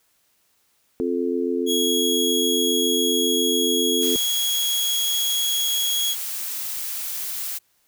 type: chord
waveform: sine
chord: F major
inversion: second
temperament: just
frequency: 261.9 / 349.2 / 436.5 Hz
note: C4 / F4 / A4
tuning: +2 / 0 / -14 cents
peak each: -25 dBFS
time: 1-4.16 s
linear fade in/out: 0 ms
type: tone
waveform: sawtooth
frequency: 3322 Hz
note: G#7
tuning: in tune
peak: -18 dBFS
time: 1.66-6.16 s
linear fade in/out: 50 ms
type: noise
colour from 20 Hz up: blue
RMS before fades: -29 dBFS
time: 4.01-7.59 s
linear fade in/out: 20 ms
effects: white hiss -65 dBFS RMS until 7.87 s